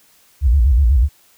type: tone with vibrato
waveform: sine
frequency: 64 Hz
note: C2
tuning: 38 cents flat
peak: -9 dBFS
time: 0.41-1.09 s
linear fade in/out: 50 ms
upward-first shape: square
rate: 8.1 Hz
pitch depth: 190 cents each way
effects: white hiss -53 dBFS RMS until 1.37 s